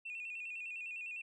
sine tone with vibrato, 2574 Hz, E7, 42 cents flat, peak -40 dBFS, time 0.05-1.22 s, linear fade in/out 10 ms, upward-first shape square, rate 9.9 Hz, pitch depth 77 cents each way, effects tanh soft clip ceiling -37 dBFS

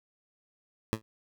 15% pulse tone with exponential decay, 110 Hz, A2, in tune, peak -17 dBFS, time 0.93-1.02 s, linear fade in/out 0 ms, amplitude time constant 18 ms, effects none

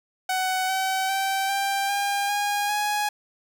sawtooth tone with pitch steps, 748 / 761.5 / 775.3 / 789.3 / 803.5 / 818.1 / 832.8 Hz, F#5 / F#5 / G5 / G5 / G5 / G#5 / G#5, +19 / +50 / -19 / +12 / +43 / -26 / +5 cents, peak -19 dBFS, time 0.29-3.09 s, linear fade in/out 5 ms, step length 400 ms, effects none

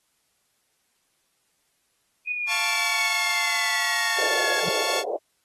sine linear sweep, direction down, 2489 to 1661.2 Hz, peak -25 dBFS, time 2.27-4.6 s, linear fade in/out 5 ms
10% pulse chord, F augmented, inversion none, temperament equal, 698.5 / 880 / 1108.7 Hz, F5 / A5 / C#6, 0 / 0 / 0 cents, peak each -24 / -20 / -19 dBFS, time 2.47-5.04 s, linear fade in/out 50 ms
pink band-pass noise, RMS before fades -29 dBFS, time 4.18-5.17 s, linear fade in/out 5 ms, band 400 to 720 Hz, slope 48 dB/octave
sine tone with exponential growth, 173.5 Hz, F3, 11 cents flat, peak -25 dBFS, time 4.61-4.69 s, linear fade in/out 5 ms, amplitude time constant 16 ms
effects white hiss -70 dBFS RMS until 5.44 s + AAC 32 kbps

